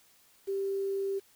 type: tone with quantisation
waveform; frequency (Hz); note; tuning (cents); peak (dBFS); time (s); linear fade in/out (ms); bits
sine; 392; G4; 0; -29; 0.47-1.2; 20; 9
effects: white hiss -63 dBFS RMS until 1.35 s